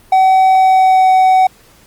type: tone with pitch glide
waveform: triangle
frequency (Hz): 758 to 751.5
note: F#5 to F#5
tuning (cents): +42 to +27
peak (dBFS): -4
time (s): 0.12-1.47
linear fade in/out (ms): 5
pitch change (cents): -15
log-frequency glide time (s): 0.52-1.1
effects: pink hiss -46 dBFS RMS until 1.86 s + Opus 32 kbps